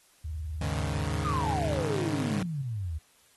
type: tone with vibrato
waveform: sine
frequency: 77.78 Hz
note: D#2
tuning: in tune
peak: -32 dBFS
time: 0.24-1.82 s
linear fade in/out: 10 ms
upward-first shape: square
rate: 20 Hz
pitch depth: 160 cents each way
type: chord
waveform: sawtooth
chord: Ab suspended fourth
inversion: none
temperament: equal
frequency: 103.83 / 138.59 / 155.56 Hz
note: Ab2 / Db3 / Eb3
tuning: 0 / 0 / 0 cents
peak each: -30 / -30 / -30 dBFS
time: 0.61-2.43 s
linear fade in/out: 5 ms
type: exponential sweep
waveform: sine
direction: down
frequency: 1284 to 73.2 Hz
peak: -30 dBFS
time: 1.24-2.99 s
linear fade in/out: 20 ms
effects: white hiss -62 dBFS RMS until 3.36 s + AAC 32 kbps